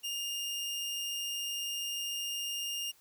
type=tone; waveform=sawtooth; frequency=2821 Hz; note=F7; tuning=17 cents sharp; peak=-31 dBFS; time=0.03-2.92 s; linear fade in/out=20 ms; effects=white hiss -64 dBFS RMS until 3 s